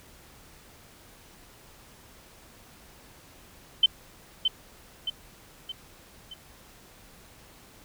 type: tone with echo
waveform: sine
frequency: 3076 Hz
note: G7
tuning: 33 cents flat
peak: -14 dBFS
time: 3.83-3.86 s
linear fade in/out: 5 ms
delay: 620 ms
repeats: 4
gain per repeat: -6 dB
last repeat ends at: 6.34 s
effects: pink hiss -53 dBFS RMS until 7.84 s